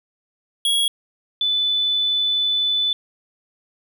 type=tone pair in turn; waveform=square / sine; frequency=3322 / 3496 Hz; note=G#7 / A7; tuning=0 / -12 cents; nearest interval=minor second; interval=88 cents; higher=second; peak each=-17 dBFS; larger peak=neither; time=0.65-0.88 / 1.41-2.93 s; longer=second; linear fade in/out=2 ms; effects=9-bit